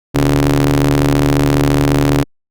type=ring-modulated tone; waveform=sawtooth; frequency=74.5 Hz; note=D2; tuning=25 cents sharp; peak=-3 dBFS; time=0.14-2.24 s; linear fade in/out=20 ms; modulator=209 Hz; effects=Opus 48 kbps